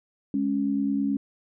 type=tone pair together; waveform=sine; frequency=207.7 / 277.2 Hz; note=G#3 / C#4; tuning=0 / 0 cents; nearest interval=perfect fourth; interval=500 cents; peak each=-27 / -24 dBFS; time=0.34-1.17 s; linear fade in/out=2 ms; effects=none